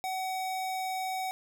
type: tone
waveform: square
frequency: 753 Hz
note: F#5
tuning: 30 cents sharp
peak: -32 dBFS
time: 0.04-1.31 s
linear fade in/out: 0 ms
effects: none

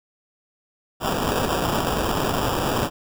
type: noise with sample-and-hold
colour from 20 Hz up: white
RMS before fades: -23 dBFS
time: 1-2.9 s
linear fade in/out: 50 ms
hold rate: 2100 Hz
effects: none

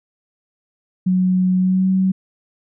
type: tone with pitch glide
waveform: sine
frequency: 184.3 to 188.72 Hz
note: F#3 to F#3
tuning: -7 to +34 cents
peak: -13 dBFS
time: 1.06-2.12 s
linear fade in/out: 10 ms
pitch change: +41 cents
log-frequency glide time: 1.58-1.89 s
effects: none

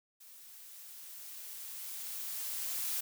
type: noise with level ramp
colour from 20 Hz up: blue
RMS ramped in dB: -55 to -35 dBFS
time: 0.2-3.01 s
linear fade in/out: 10 ms
effects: none

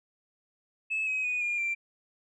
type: tone with pitch steps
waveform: sine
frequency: 2600 / 2538 / 2477 / 2417 / 2360 Hz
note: E7 / D#7 / D#7 / D7 / D7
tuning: -24 / +34 / -8 / +49 / +8 cents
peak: -26 dBFS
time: 0.9-1.75 s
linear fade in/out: 20 ms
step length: 170 ms
effects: tanh soft clip ceiling -24 dBFS

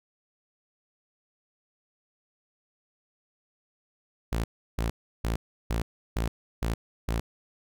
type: tone bursts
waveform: sawtooth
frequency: 56.5 Hz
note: A1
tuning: 47 cents sharp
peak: -22 dBFS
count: 7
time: 4.32-7.2 s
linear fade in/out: 5 ms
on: 120 ms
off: 340 ms
effects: none

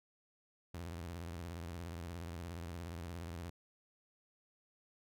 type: tone with vibrato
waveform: sawtooth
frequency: 85 Hz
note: F2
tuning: 46 cents flat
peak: -39 dBFS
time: 0.74-3.5 s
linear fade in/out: 5 ms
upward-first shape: triangle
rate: 17 Hz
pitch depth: 180 cents each way
effects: none

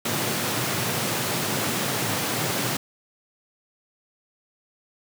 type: high-pass noise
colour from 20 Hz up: pink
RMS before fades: -26 dBFS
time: 0.05-2.77 s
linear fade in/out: 5 ms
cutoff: 100 Hz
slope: 96 dB/octave
effects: none

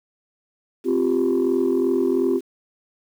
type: chord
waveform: sine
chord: C suspended fourth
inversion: none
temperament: equal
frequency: 261.6 / 349.2 / 392 Hz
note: C4 / F4 / G4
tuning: 0 / 0 / 0 cents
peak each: -21 / -20 / -20 dBFS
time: 0.84-2.41 s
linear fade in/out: 50 ms
effects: tanh soft clip ceiling -12 dBFS + 8-bit

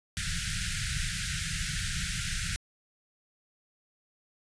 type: band-stop noise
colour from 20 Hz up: pink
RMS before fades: -32 dBFS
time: 0.17-2.56 s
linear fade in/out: 0 ms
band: 190 to 1400 Hz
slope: 96 dB/octave
effects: resampled to 22050 Hz

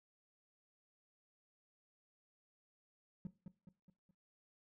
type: tone with echo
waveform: triangle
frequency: 182.1 Hz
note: F#3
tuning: 27 cents flat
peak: -37 dBFS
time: 3.25-3.27 s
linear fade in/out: 2 ms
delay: 210 ms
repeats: 4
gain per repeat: -7 dB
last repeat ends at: 4.11 s
effects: noise-tail reverb RT60 0.3 s tail -18 dB re dry + tanh soft clip ceiling -37 dBFS

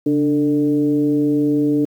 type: tone with frequency modulation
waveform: sine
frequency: 293.7 Hz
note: D4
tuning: in tune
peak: -13 dBFS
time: 0.06-1.85 s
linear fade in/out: 5 ms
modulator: 154 Hz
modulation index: 0.73
effects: high-pass 150 Hz 12 dB/octave + 8-bit

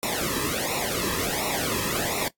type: noise with flanger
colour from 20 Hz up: pink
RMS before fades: -27 dBFS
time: 0.03-2.28 s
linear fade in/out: 0 ms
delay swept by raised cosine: 0.62 to 1.4 ms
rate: 1.4 Hz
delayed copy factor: -0.9
effects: noise-tail reverb RT60 0.1 s tail -19 dB re dry + AAC 64 kbps

